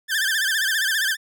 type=tone with vibrato; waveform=sawtooth; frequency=1661.2 Hz; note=G#6; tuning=in tune; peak=-16 dBFS; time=0.08-1.17 s; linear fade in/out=50 ms; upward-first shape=sine; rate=15 Hz; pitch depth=140 cents each way; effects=none